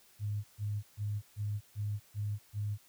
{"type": "tone bursts", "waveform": "sine", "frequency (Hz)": 103.83, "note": "G#2", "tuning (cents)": 0, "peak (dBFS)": -32, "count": 7, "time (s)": [0.19, 2.78], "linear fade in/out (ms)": 50, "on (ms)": 250, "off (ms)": 140, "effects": ["white hiss -63 dBFS RMS until 2.88 s"]}